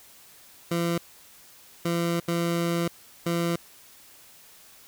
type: tone bursts at uneven times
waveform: 20% pulse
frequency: 170 Hz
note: F3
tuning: 46 cents flat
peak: -19 dBFS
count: 4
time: 0.71-0.98 / 1.85-2.2 / 2.28-2.88 / 3.26-3.56 s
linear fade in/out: 5 ms
effects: white hiss -52 dBFS RMS until 4.87 s